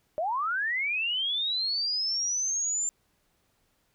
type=linear sweep; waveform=sine; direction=up; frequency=587 to 7290 Hz; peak=-26 dBFS; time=0.18-2.89 s; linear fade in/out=0 ms; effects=pink hiss -71 dBFS RMS until 3.94 s